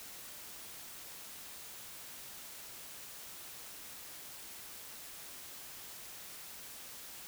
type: silence
effects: white hiss -49 dBFS RMS until 7.27 s